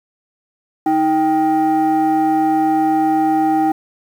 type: tone pair together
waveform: sine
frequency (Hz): 316 / 784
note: D#4 / G5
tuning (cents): +27 / 0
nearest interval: octave + major third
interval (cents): 1573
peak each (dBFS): -13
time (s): 0.86-3.72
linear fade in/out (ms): 5
effects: tanh soft clip ceiling -9 dBFS + 7-bit